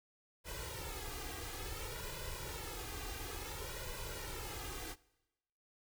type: noise with flanger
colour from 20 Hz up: pink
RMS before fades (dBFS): -44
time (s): 0.44-4.96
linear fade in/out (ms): 50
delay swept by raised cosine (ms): 2 to 2.52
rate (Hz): 0.57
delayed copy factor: +0.9
effects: noise-tail reverb RT60 1.0 s tail -22 dB re dry